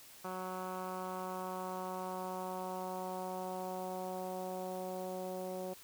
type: tone with low-pass filter sweep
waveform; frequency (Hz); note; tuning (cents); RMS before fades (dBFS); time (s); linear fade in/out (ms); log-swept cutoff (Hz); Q
10% pulse; 185; F#3; 0; -41; 0.24-5.74; 10; 1400 to 580; 1.9
effects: white hiss -56 dBFS RMS until 5.83 s